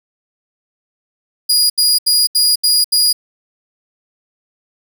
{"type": "tone bursts", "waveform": "sawtooth", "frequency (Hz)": 4883, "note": "D#8", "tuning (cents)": -33, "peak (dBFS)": -7, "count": 6, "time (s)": [1.49, 3.13], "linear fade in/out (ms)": 10, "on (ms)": 210, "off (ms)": 76, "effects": []}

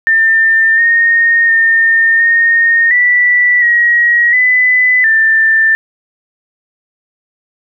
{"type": "tone with pitch steps", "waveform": "sine", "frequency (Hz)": [1797, 1849, 1820, 1846, 1964, 1899, 2003, 1781], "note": ["A6", "A#6", "A#6", "A#6", "B6", "A#6", "B6", "A6"], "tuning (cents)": [36, -15, -42, -17, -10, 32, 24, 21], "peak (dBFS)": -6, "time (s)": [0.07, 5.75], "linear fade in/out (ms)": 0, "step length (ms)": 710, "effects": []}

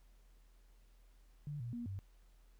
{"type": "tone with pitch steps", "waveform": "sine", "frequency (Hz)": [146.8, 118.9, 238, 97], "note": ["D3", "A#2", "A#3", "G2"], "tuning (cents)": [0, 35, 36, -18], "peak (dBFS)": -40, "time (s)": [1.47, 1.99], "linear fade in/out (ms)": 0, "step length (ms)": 130, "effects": ["added 41 Hz sine -61 dBFS peak until 2.59 s", "pink hiss -75 dBFS RMS until 2.59 s"]}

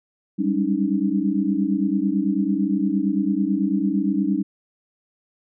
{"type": "tone cluster", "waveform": "sine", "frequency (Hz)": [193.3, 202.2, 280.3, 310], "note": ["G3", "G#3", "C#4", "D#4"], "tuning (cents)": [-24, -46, 19, -6], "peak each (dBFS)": -24, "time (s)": [0.38, 4.43], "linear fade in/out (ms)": 20, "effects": []}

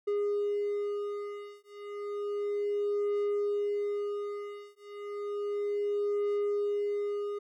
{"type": "beating tone pair", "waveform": "triangle", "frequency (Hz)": [410, 410.32], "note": ["G#4", "G#4"], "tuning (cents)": [-22, -21], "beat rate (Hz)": 0.32, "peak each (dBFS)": -31, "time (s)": [0.07, 7.39], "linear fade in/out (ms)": 10, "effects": []}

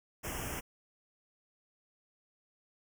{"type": "band-stop noise", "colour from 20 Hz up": "pink", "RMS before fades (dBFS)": -39, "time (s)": [0.23, 0.61], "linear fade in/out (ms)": 20, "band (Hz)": [3200, 5300], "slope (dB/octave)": 96, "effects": []}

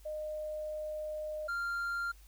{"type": "tone pair in turn", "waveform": ["sine", "triangle"], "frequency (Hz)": [613, 1391.3], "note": ["D#5", "F6"], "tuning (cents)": [-26, -7], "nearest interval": "octave + major second", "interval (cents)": 1419, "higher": "second", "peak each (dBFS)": [-36, -31], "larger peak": "second", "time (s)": [[0.05, 1.48], [1.48, 2.12]], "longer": "first", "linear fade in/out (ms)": 10, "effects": ["added 50 Hz sine -54 dBFS peak until 2.27 s", "white hiss -64 dBFS RMS until 2.27 s"]}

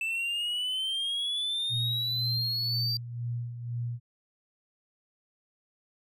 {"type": "exponential sweep", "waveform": "triangle", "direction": "up", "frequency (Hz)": [2638, 4699], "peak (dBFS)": -27, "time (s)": [0.01, 2.97], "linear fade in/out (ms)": 2}
{"type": "tone with tremolo", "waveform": "sine", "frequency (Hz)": 119.3, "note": "A#2", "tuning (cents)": 41, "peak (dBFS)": -29, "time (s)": [1.69, 4], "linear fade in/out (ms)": 50, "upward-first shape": "sine", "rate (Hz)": 2, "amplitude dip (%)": 60}
{"effects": []}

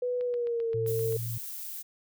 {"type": "tone with pitch glide", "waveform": "sine", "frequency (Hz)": [493.9, 450.3], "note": ["B4", "A4"], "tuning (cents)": [0, 40], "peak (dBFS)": -27, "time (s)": [0.02, 1.17], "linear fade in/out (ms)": 5, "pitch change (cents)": -160, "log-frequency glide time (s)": [0.23, 0.77]}
{"type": "click train", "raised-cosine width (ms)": 0.3, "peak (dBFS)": -34, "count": 8, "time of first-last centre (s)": [0.21, 1.124], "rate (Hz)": 7.66}
{"type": "tone", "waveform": "sine", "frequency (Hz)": 115.5, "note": "A#2", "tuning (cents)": -16, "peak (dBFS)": -32, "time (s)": [0.74, 1.38], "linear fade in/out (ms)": 5}
{"type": "noise", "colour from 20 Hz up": "violet", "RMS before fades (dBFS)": -39, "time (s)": [0.86, 1.83], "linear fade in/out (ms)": 20}
{"effects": []}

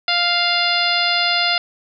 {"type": "harmonic tone", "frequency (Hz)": 699, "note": "F5", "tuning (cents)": 1, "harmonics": [1, 2, 3, 4, 5, 6, 7], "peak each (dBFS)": [-23, -23, -23, -23, -23, -23, -23], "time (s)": [0.08, 1.58], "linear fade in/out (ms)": 2, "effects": []}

